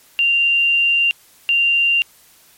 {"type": "tone pair in turn", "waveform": "sine", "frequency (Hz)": [2779, 2779], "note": ["F7", "F7"], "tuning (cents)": [-9, -9], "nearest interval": "unison", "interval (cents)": 0, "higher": "neither", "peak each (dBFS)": -12, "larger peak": "neither", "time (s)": [[0.19, 1.11], [1.49, 2.02]], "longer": "first", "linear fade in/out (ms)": 0, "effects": ["white hiss -50 dBFS RMS until 2.57 s", "MP3 64 kbps"]}